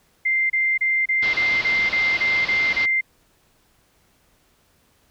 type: tone bursts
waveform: sine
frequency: 2091 Hz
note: C7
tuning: 2 cents flat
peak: -17 dBFS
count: 10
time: 0.25-3.011 s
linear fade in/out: 10 ms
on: 250 ms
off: 29 ms
type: low-pass noise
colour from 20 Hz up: white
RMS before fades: -31 dBFS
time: 1.22-2.86 s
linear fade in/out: 10 ms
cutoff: 4800 Hz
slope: 48 dB/octave
effects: pink hiss -61 dBFS RMS until 5.1 s